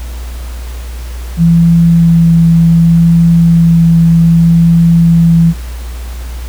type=tone with vibrato; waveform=sine; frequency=167.2 Hz; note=E3; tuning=25 cents sharp; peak=-3 dBFS; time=1.37-5.54 s; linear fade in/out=50 ms; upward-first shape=sine; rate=0.65 Hz; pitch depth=9 cents each way; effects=added 60 Hz sine -19 dBFS peak until 6.48 s + pink hiss -33 dBFS RMS until 6.48 s